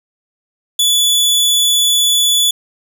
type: tone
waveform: sawtooth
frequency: 3444 Hz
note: A7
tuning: 38 cents flat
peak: -7 dBFS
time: 0.79-2.51 s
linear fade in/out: 5 ms
effects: none